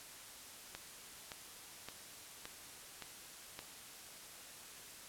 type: click train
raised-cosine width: 0.2 ms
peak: -27 dBFS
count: 6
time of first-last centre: 0.75-3.591 s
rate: 1.76 Hz
effects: white hiss -53 dBFS RMS until 5.08 s + low-pass 12000 Hz 12 dB/octave